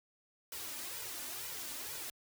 white noise with flanger, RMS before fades -43 dBFS, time 0.52-2.1 s, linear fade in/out 2 ms, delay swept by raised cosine 2 to 3.4 ms, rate 2.1 Hz, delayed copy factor +0.75, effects high-pass 60 Hz 12 dB/octave

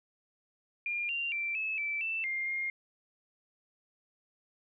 sine tone with pitch steps, 2406 / 2775 / 2348 / 2598 / 2324 / 2658 / 2113 / 2126 Hz, D7 / F7 / D7 / E7 / D7 / E7 / C7 / C7, +41 / -12 / -1 / -26 / -19 / +14 / +16 / +27 cents, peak -31 dBFS, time 0.86-2.7 s, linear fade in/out 2 ms, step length 230 ms, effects none

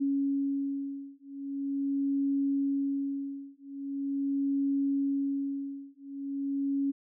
sine beating tone pair, 277.2 / 277.62 Hz, C#4 / C#4, 0 / +3 cents, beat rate 0.42 Hz, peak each -31 dBFS, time 0-6.92 s, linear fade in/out 20 ms, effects none

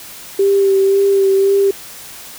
sine tone with vibrato, 392 Hz, G4, in tune, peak -9 dBFS, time 0.39-1.71 s, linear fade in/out 5 ms, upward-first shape sine, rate 1.9 Hz, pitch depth 21 cents each way, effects white hiss -34 dBFS RMS until 2.38 s

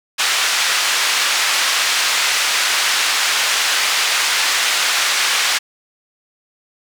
pink band-pass noise, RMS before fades -17 dBFS, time 0.18-5.59 s, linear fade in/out 20 ms, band 1500 to 6900 Hz, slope 12 dB/octave, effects none

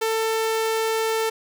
sawtooth tone, 445.4 Hz, A4, 21 cents sharp, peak -17 dBFS, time 0.01-1.3 s, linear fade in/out 10 ms, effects none

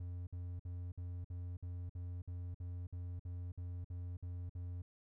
triangle tone bursts, 88.5 Hz, F2, 23 cents sharp, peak -39 dBFS, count 15, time 0-4.82 s, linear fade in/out 5 ms, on 270 ms, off 55 ms, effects none

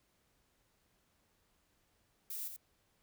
violet noise with echo, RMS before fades -42 dBFS, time 2.3-2.48 s, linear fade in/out 5 ms, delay 85 ms, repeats 1, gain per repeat -6 dB, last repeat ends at 2.565 s, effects pink hiss -75 dBFS RMS until 3.02 s

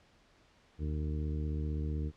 harmonic tone, 75.8 Hz, D#2, 45 cents flat, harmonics 1 / 2 / 3 / 4 / 5 / 6, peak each -33 / -39 / -45 / -44 / -50 / -49 dBFS, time 0.78-2.12 s, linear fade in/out 50 ms, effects pink hiss -65 dBFS RMS until 2.16 s + low-pass 5000 Hz 12 dB/octave

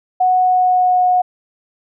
sine tone with pitch glide, 737 to 728.1 Hz, F#5 to F#5, -7 to -28 cents, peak -10 dBFS, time 0.2-1.22 s, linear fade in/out 10 ms, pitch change -21 cents, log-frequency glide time 0.37-1.05 s, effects none

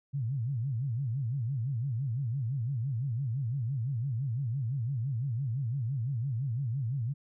sine tone with vibrato, 125.7 Hz, B2, 31 cents sharp, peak -29 dBFS, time 0.13-7.14 s, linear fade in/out 20 ms, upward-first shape sine, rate 5.9 Hz, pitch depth 230 cents each way, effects none

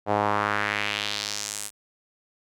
sawtooth tone with band-pass filter sweep, 103.83 Hz, G#2, in tune, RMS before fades -27 dBFS, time 0.06-1.71 s, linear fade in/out 50 ms, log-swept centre 680 to 9900 Hz, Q 2, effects none

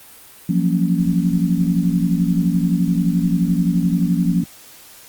sine chord, Gb major seventh, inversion third, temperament just, 173.43 / 185 / 231.2 / 277.5 Hz, F3 / Gb3 / Bb3 / Db4, -12 / 0 / -14 / +2 cents, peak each -17 / -20 / -23 / -23 dBFS, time 0.49-4.44 s, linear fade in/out 5 ms, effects white hiss -43 dBFS RMS until 5.08 s + Opus 32 kbps

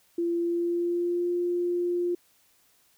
sine tone with pitch glide, 341.5 to 351.1 Hz, F4 to F4, -39 to +9 cents, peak -24 dBFS, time 0.18-2.15 s, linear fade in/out 5 ms, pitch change +48 cents, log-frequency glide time 0.38-1.3 s, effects white hiss -64 dBFS RMS until 2.97 s

